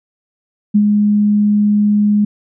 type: tone with ADSR envelope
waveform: sine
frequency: 207.8 Hz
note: G#3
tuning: 1 cent sharp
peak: -6 dBFS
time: 0.74-2.25 s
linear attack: 15 ms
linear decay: 66 ms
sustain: -3 dB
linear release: 7 ms
effects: none